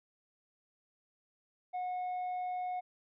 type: tone with tanh clipping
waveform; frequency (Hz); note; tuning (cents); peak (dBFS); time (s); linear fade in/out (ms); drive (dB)
sine; 728; F#5; -28; -35; 1.73-2.81; 20; 3
effects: none